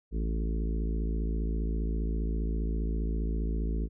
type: harmonic tone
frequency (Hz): 55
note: A1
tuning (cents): 0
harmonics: 1 / 3 / 4 / 5 / 6 / 7 / 8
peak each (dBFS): -28 / -38 / -40 / -42 / -44 / -45 / -46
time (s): 0.11-3.89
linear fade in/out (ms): 50
effects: none